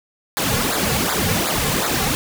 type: noise with flanger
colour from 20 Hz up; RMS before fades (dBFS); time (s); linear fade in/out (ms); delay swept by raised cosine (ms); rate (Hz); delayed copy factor
pink; -20; 0.37-2.15; 0; 0.34 to 3.24; 2.7; -0.95
effects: none